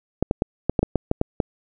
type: clicks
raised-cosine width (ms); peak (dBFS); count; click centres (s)
2; -5; 10; 0.226 / 0.311 / 0.421 / 0.696 / 0.792 / 0.83 / 0.957 / 1.114 / 1.214 / 1.402
effects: none